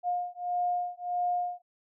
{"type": "beating tone pair", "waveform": "sine", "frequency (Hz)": [711, 712.6], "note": ["F5", "F5"], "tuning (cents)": [31, 35], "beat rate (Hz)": 1.6, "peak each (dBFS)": -31, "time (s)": [0.03, 1.62], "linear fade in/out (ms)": 50, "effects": []}